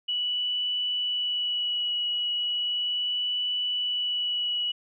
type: tone with vibrato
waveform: sine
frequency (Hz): 2944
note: F#7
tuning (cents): -9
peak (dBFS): -25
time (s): 0.08-4.72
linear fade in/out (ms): 10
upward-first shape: sine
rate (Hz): 0.36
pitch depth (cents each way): 12
effects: none